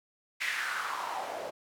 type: noise with band-pass filter sweep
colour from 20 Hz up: white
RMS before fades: -35 dBFS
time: 0.4-1.51 s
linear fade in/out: 20 ms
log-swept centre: 2200 to 540 Hz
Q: 4
effects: none